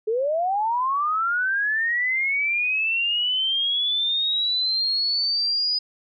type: linear sweep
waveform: sine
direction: up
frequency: 418.9 to 4970 Hz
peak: -20 dBFS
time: 0.07-5.79 s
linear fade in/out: 10 ms
effects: none